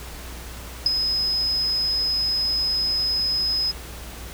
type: tone with ADSR envelope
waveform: sine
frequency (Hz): 5070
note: D#8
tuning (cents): +32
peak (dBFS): -12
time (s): 0.86-3.72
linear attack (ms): 3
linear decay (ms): 16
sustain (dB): -8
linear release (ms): 18
effects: added 60 Hz sine -37 dBFS peak until 4.33 s + pink hiss -39 dBFS RMS until 4.33 s